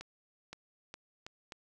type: accelerating click train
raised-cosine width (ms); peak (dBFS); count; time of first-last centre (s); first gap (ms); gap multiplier
0.2; -27; 5; 0.01-1.522; 520; 0.79
effects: none